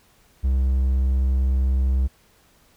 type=tone; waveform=triangle; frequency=65.41 Hz; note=C2; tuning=in tune; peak=-15 dBFS; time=0.43-2.08 s; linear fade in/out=20 ms; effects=pink hiss -58 dBFS RMS until 2.76 s